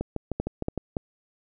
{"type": "two click trains", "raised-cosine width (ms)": 2, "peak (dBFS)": [-15, -13], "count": [6, 3], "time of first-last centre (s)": [[0.01, 0.777], [0.4, 0.968]], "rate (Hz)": [6.52, 3.52], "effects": []}